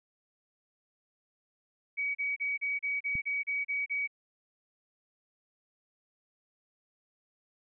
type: tone bursts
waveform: sine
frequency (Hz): 2265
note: C#7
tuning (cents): +37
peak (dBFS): -29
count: 10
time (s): 1.97-4.076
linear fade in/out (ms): 20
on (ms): 180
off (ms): 34
type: click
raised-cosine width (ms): 5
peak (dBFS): -28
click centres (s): 3.154
effects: none